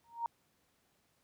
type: tone with exponential growth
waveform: sine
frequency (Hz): 932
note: A#5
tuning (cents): -1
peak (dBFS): -29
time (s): 0.04-0.26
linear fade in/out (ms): 1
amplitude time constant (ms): 46
effects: pink hiss -74 dBFS RMS until 1.23 s + high-pass 80 Hz 12 dB/octave